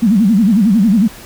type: tone with vibrato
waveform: sine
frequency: 210 Hz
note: G#3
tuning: 19 cents sharp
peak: -7 dBFS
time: 0.02-1.08 s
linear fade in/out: 10 ms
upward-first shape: sine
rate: 11 Hz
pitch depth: 220 cents each way
effects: pink hiss -35 dBFS RMS until 1.25 s